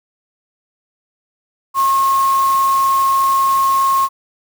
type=tone in noise; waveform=sine; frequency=1081 Hz; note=C#6; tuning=44 cents flat; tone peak=-11 dBFS; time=1.74-4.09 s; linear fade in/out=50 ms; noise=white; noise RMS=-29 dBFS; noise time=1.74-4.09 s; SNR=+15 dB; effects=none